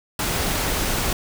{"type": "noise", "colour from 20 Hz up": "pink", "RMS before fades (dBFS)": -23, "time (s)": [0.19, 1.13], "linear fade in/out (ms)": 2, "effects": []}